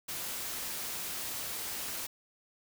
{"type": "noise", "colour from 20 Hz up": "white", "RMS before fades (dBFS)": -38, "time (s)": [0.08, 2.07], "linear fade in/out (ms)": 10, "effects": []}